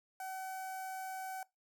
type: tone with notch filter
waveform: sawtooth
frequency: 758 Hz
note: F#5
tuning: 42 cents sharp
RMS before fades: -43 dBFS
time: 0.2-1.43 s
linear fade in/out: 2 ms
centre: 3500 Hz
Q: 0.54
effects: noise-tail reverb RT60 0.2 s tail -22 dB re dry